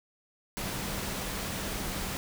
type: tone in noise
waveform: sine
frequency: 196 Hz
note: G3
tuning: in tune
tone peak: -42 dBFS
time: 0.57-2.17 s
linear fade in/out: 0 ms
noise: pink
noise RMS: -35 dBFS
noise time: 0.57-2.17 s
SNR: -10 dB
effects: none